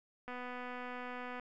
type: click train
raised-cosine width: 0.5 ms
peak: -30 dBFS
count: 278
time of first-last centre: 0.28-1.397 s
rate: 248 Hz
effects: none